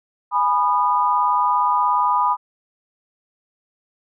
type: chord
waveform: sine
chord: G# minor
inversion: none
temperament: equal with one note detuned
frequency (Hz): 830.6 / 987.8 / 1223.8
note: G#5 / B5 / D#6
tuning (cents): 0 / 0 / -29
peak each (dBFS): -23 / -17 / -21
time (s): 0.31-2.37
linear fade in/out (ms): 50
effects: none